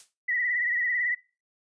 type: noise with exponential decay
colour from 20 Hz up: blue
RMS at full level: -42 dBFS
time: 0-0.14 s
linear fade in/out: 1 ms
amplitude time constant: 29 ms
type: tone with vibrato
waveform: sine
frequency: 1944 Hz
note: B6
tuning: 28 cents flat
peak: -24 dBFS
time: 0.28-1.15 s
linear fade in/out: 10 ms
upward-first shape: sine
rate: 18 Hz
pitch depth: 60 cents each way
effects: noise-tail reverb RT60 0.3 s tail -20 dB re dry + resampled to 22050 Hz